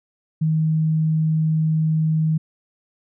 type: tone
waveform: sine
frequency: 157.8 Hz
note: D#3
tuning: 25 cents sharp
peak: -16 dBFS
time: 0.41-2.38 s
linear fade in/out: 10 ms
effects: none